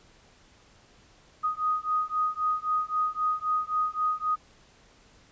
sine beating tone pair, 1244.5 / 1248.3 Hz, D#6 / D#6, 0 / +5 cents, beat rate 3.8 Hz, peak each -28 dBFS, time 1.43-4.36 s, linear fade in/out 20 ms, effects pink hiss -58 dBFS RMS until 5.31 s + resampled to 16000 Hz

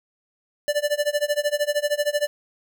square tone with tremolo, 587.3 Hz, D5, in tune, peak -18 dBFS, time 0.68-2.27 s, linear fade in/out 0 ms, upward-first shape sine, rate 13 Hz, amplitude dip 95%, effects none

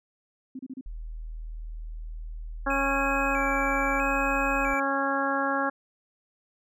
sine tone bursts, 260.9 Hz, C4, 5 cents flat, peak -34 dBFS, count 4, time 0.55-0.811 s, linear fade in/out 5 ms, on 42 ms, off 31 ms
sine tone, 39.71 Hz, D#1, 36 cents sharp, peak -34 dBFS, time 0.86-4.74 s, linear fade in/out 0 ms
harmonic tone, 275 Hz, C#4, 14 cents flat, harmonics 1 / 2 / 3 / 4 / 5 / 6, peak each -31 / -31 / -31 / -31 / -31 / -31 dBFS, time 2.66-5.7 s, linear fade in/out 10 ms
triangle tone with vibrato, 2423 Hz, D#7, 47 cents flat, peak -29 dBFS, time 2.7-4.8 s, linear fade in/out 5 ms, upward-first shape square, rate 0.77 Hz, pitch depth 75 cents each way
effects none

